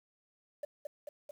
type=tone with echo; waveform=sine; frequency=587.3 Hz; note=D5; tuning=in tune; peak=-33 dBFS; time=0.63-0.65 s; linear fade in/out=5 ms; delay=220 ms; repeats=3; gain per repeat=-3 dB; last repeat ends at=1.31 s; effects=tanh soft clip ceiling -33 dBFS + 10-bit